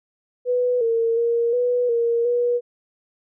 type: tone with pitch steps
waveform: sine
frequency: 494.4 / 458.2 / 468 / 490.8 / 467.5 / 483.3 Hz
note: B4 / A#4 / A#4 / B4 / A#4 / B4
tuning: +2 / -30 / +7 / -11 / +5 / -38 cents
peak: -17 dBFS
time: 0.45-2.61 s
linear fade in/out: 50 ms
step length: 360 ms
effects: none